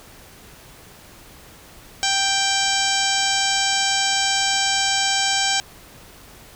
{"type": "harmonic tone with a mistuned harmonic", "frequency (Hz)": 784, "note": "G5", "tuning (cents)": 0, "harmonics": [1, 2, 3, 4, 5, 6, 7, 8, 9, 10], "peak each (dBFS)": [-25, -26, -28, -25, -28, -29, -26, -30, -29, -28], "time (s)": [2.03, 5.6], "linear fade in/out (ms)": 0, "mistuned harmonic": 9, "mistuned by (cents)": -44, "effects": ["pink hiss -45 dBFS RMS until 6.55 s"]}